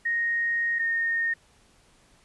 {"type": "tone pair in turn", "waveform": "sine", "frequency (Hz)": [1864.7, 1841.2], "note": ["A#6", "A#6"], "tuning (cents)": [0, -22], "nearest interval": "unison", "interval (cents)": 22, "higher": "first", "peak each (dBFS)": [-23, -23], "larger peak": "neither", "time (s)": [[0.05, 0.79], [0.79, 1.34]], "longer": "first", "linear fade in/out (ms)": 10, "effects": ["pink hiss -60 dBFS RMS until 2.24 s", "resampled to 24000 Hz"]}